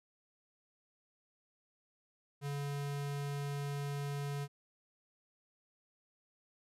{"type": "tone", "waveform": "square", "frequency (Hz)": 142.4, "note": "C#3", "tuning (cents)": 47, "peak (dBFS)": -37, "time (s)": [2.41, 4.48], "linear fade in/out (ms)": 50, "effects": ["resampled to 32000 Hz"]}